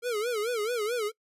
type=tone with vibrato; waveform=square; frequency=452.6 Hz; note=A4; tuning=49 cents sharp; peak=-28 dBFS; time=0.02-1.12 s; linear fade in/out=50 ms; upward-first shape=sine; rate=4.6 Hz; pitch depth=160 cents each way; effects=noise-tail reverb RT60 0.1 s tail -24 dB re dry + resampled to 32000 Hz